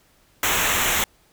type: noise with comb filter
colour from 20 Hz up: pink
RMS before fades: -21 dBFS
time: 0.43-1.04 s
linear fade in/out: 2 ms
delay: 0.21 ms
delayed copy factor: -0.75
effects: pink hiss -59 dBFS RMS until 1.32 s